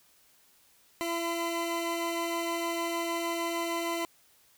20% pulse tone pair together, 337.1 / 1017.8 Hz, E4 / C6, +39 / -48 cents, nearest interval octave + perfect fifth, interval 1913 cents, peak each -26 / -31 dBFS, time 1.01-4.05 s, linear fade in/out 0 ms, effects white hiss -63 dBFS RMS until 4.57 s

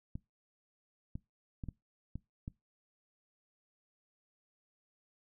clicks, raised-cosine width 5 ms, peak -28 dBFS, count 6, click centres 0.155 / 1.155 / 1.638 / 1.687 / 2.156 / 2.479 s, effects noise-tail reverb RT60 0.2 s tail -22 dB re dry

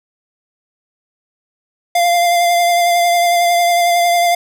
square tone with vibrato, 695 Hz, F5, 9 cents flat, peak -11 dBFS, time 1.95-4.35 s, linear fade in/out 5 ms, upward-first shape triangle, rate 11 Hz, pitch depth 24 cents each way, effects none

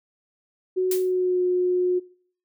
sine tone with pitch glide, 370.3 to 361.6 Hz, F#4 to F#4, +1 to -40 cents, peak -19 dBFS, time 0.76-2 s, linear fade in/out 20 ms, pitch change -41 cents, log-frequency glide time 1-1.42 s
blue noise with exponential decay, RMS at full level -25 dBFS, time 0.91-1.12 s, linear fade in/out 5 ms, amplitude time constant 44 ms
effects noise-tail reverb RT60 0.5 s tail -21 dB re dry

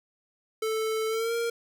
square tone with pitch glide, 440 to 465.6 Hz, A4 to A#4, 0 to -2 cents, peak -27 dBFS, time 0.62-1.5 s, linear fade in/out 5 ms, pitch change +98 cents, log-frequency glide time 1.08-1.34 s, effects none

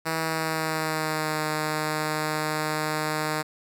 5% pulse tone with pitch glide, 161.3 to 154.19 Hz, E3 to D#3, -37 to -15 cents, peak -14 dBFS, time 0.05-3.43 s, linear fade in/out 20 ms, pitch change -78 cents, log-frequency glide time 0.17-1.44 s, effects none

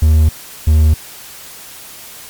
triangle tone pair in turn, 77.8 / 77.22 Hz, D#2 / D#2, 0 / -13 cents, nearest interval unison, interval 13 cents, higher first, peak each -4 dBFS, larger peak neither, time 0.02-0.29 / 0.67-0.94 s, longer neither, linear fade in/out 5 ms, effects white hiss -34 dBFS RMS until 2.29 s + MP3 96 kbps

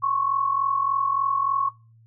sine tone pair together, 1065.3 / 1108.7 Hz, C6 / C#6, +31 / 0 cents, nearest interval minor second, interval 69 cents, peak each -26 / -21 dBFS, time 0.02-1.7 s, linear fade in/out 20 ms, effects noise-tail reverb RT60 0.3 s tail -20 dB re dry + added 113 Hz sine -51 dBFS peak until 2.06 s

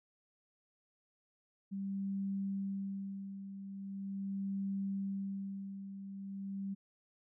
sine tone with tremolo, 196 Hz, G3, in tune, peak -34 dBFS, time 1.71-6.75 s, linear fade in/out 20 ms, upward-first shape sine, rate 0.41 Hz, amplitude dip 65%, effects none

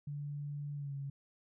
sine tone with pitch glide, 145 to 139.09 Hz, D3 to C#3, -22 to +6 cents, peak -38 dBFS, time 0.07-1.1 s, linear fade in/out 5 ms, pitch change -72 cents, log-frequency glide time 0.75-0.94 s, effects none

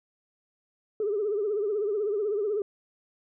sine tone with vibrato, 415.3 Hz, G#4, in tune, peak -24 dBFS, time 1-2.62 s, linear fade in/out 2 ms, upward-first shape triangle, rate 16 Hz, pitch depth 120 cents each way, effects tanh soft clip ceiling -20 dBFS

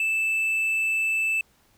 triangle tone, 2637 Hz, E7, in tune, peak -20 dBFS, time 0-1.41 s, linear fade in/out 2 ms, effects pink hiss -62 dBFS RMS until 1.77 s

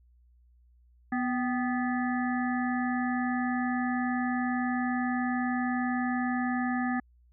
harmonic tone with a mistuned harmonic, 246.8 Hz, B3, 1 cent flat, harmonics 1 / 3 / 5 / 7 / 8, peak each -28 / -34 / -39 / -36 / -43 dBFS, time 1.12-7 s, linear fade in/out 5 ms, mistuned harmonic 3, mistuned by +66 cents, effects added 60 Hz sine -58 dBFS peak until 7.32 s

